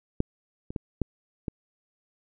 clicks, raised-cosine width 3 ms, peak -10 / -23 / -17 / -12 / -17 dBFS, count 5, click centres 0.204 / 0.705 / 0.762 / 1.017 / 1.482 s, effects none

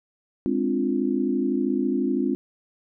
sine chord, D half-diminished seventh, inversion second, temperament equal, 207.7 / 261.6 / 293.7 / 349.2 Hz, Ab3 / C4 / D4 / F4, 0 / 0 / 0 / 0 cents, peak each -28 / -24 / -28 / -27 dBFS, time 0.46-2.35 s, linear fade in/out 0 ms, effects none

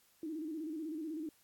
sine tone with vibrato, 314.1 Hz, D#4, 16 cents sharp, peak -38 dBFS, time 0.23-1.29 s, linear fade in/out 2 ms, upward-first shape square, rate 16 Hz, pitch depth 74 cents each way, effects white hiss -69 dBFS RMS until 1.43 s + AAC 64 kbps

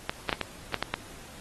clicks, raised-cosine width 0.3 ms, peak -10 dBFS, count 7, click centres 0.095 / 0.293 / 0.328 / 0.413 / 0.743 / 0.826 / 0.94 s, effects pink hiss -48 dBFS RMS until 1.4 s + AAC 32 kbps

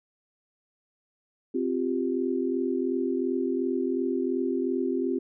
sine chord, C suspended fourth, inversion none, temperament equal, 261.6 / 349.2 / 392 Hz, C4 / F4 / G4, 0 / 0 / 0 cents, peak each -28 / -29 / -30 dBFS, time 1.54-5.19 s, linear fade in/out 10 ms, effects none

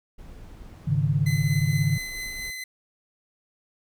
brown noise, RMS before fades -43 dBFS, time 0.18-2.51 s, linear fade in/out 10 ms
sine chord, Ab suspended fourth, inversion none, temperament equal, 103.83 / 138.59 / 155.56 Hz, Ab2 / Db3 / Eb3, 0 / 0 / 0 cents, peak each -27 / -23 / -24 dBFS, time 0.87-1.98 s, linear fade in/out 10 ms
sawtooth tone with tremolo, 2034 Hz, C7, 50 cents flat, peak -27 dBFS, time 1.26-2.64 s, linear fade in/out 5 ms, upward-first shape triangle, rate 4.4 Hz, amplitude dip 35%
effects none

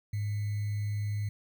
sine tone with sample-and-hold, 103.83 Hz, G#2, in tune, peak -29 dBFS, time 0.13-1.29 s, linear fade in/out 5 ms, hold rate 2100 Hz, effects none

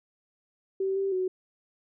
sine tone with pitch steps, 384.9 / 390.4 / 371.2 Hz, G4 / G4 / F#4, -32 / -7 / +6 cents, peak -25 dBFS, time 0.8-1.28 s, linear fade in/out 5 ms, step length 160 ms, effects none

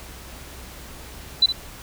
sine tone with echo, 3996 Hz, B7, 20 cents sharp, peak -11 dBFS, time 1.42-1.46 s, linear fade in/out 5 ms, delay 64 ms, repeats 1, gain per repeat -10 dB, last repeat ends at 1.524 s, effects added 63 Hz sine -43 dBFS peak until 1.82 s + pink hiss -41 dBFS RMS until 1.82 s

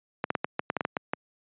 clicks, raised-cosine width 0.5 ms, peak -11 dBFS, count 11, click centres 0.241 / 0.304 / 0.352 / 0.445 / 0.594 / 0.701 / 0.767 / 0.808 / 0.851 / 0.968 / 1.135 s, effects high-pass 150 Hz 12 dB/octave + resampled to 8000 Hz

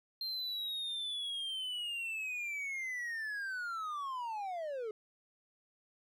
triangle linear sweep, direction down, 4186 to 415.9 Hz, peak -35 dBFS, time 0.21-4.91 s, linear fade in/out 2 ms, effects none

